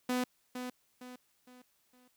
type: tone with echo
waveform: sawtooth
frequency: 250.2 Hz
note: B3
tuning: 23 cents sharp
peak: -26 dBFS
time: 0.09-0.24 s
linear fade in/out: 5 ms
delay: 460 ms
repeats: 4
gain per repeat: -8 dB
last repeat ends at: 2.08 s
effects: white hiss -73 dBFS RMS until 2.16 s